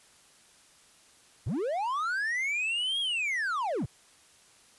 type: linear two-way sweep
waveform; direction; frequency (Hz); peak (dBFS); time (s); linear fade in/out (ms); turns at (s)
triangle; up then down; 76.7 to 3322 to 76.7; -26; 1.46-3.86; 10; 3
effects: white hiss -59 dBFS RMS until 4.78 s + resampled to 24000 Hz